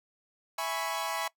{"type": "chord", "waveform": "sawtooth", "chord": "C# minor seventh", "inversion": "first", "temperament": "equal", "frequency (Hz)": [659.3, 830.6, 987.8, 1108.7], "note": ["E5", "G#5", "B5", "C#6"], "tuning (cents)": [0, 0, 0, 0], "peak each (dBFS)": -33, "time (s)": [0.58, 1.28], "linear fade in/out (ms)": 5, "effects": ["noise-tail reverb RT60 0.1 s tail -21 dB re dry"]}